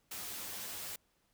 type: noise with comb filter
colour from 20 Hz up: white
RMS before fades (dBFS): -43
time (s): 0.11-0.96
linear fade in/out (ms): 5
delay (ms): 9.7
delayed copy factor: +0.55
effects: pink hiss -75 dBFS RMS until 1.33 s